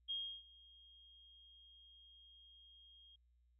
sine tone with ADSR envelope, 3245 Hz, G#7, 41 cents flat, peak -38 dBFS, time 0.08-3.16 s, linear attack 25 ms, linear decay 320 ms, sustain -23 dB, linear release 6 ms, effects added 60 Hz sine -70 dBFS peak until 3.59 s

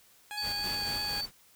15% pulse tone with vibrato, 830 Hz, G#5, 1 cent flat, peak -31 dBFS, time 0.31-1.21 s, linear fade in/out 0 ms, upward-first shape triangle, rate 3.2 Hz, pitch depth 18 cents each way
triangle tone, 4544 Hz, C#8, 42 cents sharp, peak -31 dBFS, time 0.37-1.26 s, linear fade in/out 10 ms
pink noise with tremolo, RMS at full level -41 dBFS, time 0.41-1.32 s, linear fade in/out 50 ms, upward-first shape square, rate 4.4 Hz, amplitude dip 55%
pink noise, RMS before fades -46 dBFS, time 0.63-1.12 s, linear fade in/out 20 ms
effects white hiss -61 dBFS RMS until 1.55 s

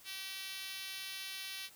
5% pulse tone with high-pass filter, 384.3 Hz, G4, 34 cents flat, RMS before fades -44 dBFS, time 0.04-1.7 s, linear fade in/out 50 ms, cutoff 2500 Hz, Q 0.85, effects white hiss -59 dBFS RMS until 1.75 s

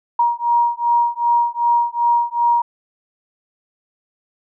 sine beating tone pair, 946 / 948.6 Hz, A#5 / A#5, +25 / +30 cents, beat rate 2.6 Hz, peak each -17 dBFS, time 0.19-2.62 s, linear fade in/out 5 ms, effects none

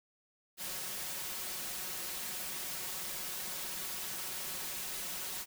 white noise with comb filter, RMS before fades -40 dBFS, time 0.57-5.46 s, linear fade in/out 50 ms, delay 5.4 ms, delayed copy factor +0.65, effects none

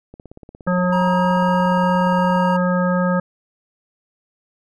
click train, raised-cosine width 2 ms, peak -25 dBFS, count 39, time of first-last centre 0.14-2.362 s, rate 17.1 Hz
harmonic tone, 180.3 Hz, F#3, 45 cents flat, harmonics 1 / 3 / 5 / 7 / 9, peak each -17 / -21 / -28 / -25 / -28 dBFS, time 0.67-3.2 s, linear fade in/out 5 ms
triangle tone with pitch glide, 946 to 940.6 Hz, A#5 to A#5, +25 to +15 cents, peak -18 dBFS, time 0.92-2.57 s, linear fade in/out 10 ms, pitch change -10 cents, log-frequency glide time 1.47-2 s
effects none

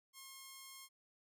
5% pulse tone, 1074 Hz, C6, 45 cents sharp, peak -40 dBFS, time 0.13-0.89 s, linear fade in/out 50 ms, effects none

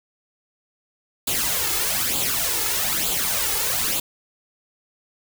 white noise with flanger, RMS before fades -23 dBFS, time 1.27-4 s, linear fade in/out 5 ms, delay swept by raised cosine 0.26 to 2.36 ms, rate 1.1 Hz, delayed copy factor +0.65, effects none

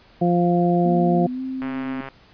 harmonic tone, 174.61 Hz, F3, in tune, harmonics 1 / 2 / 3 / 4, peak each -18 / -21 / -27 / -22 dBFS, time 0.21-1.27 s, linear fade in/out 10 ms
sine tone with pitch glide, 240 to 261.7 Hz, B3 to C4, -49 to 0 cents, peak -25 dBFS, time 0.85-2.01 s, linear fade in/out 5 ms, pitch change +149 cents, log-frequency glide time 1.19-1.42 s
click train, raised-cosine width 0.5 ms, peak -19 dBFS, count 64, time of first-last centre 1.62-2.087 s, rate 135 Hz
effects pink hiss -52 dBFS RMS until 2.33 s + resampled to 11025 Hz

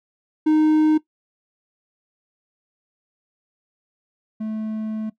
triangle tone pair in turn, 309.4 / 217.6 Hz, D#4 / A3, -10 / -19 cents, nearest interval tritone, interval 609 cents, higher first, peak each -11 / -22 dBFS, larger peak first, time 0.46-0.98 / 4.4-5.1 s, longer second, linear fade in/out 10 ms, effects noise-tail reverb RT60 0.1 s tail -18 dB re dry

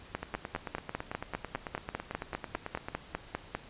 two click trains, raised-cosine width 0.5 ms, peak -17 / -21 dBFS, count 18 / 25, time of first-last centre 0.15-3.55 / 0.23-2.885 s, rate 5 / 9.04 Hz, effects pink hiss -52 dBFS RMS until 3.69 s + resampled to 8000 Hz

